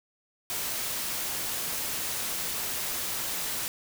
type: noise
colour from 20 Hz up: white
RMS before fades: -32 dBFS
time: 0.5-3.68 s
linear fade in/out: 0 ms
effects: none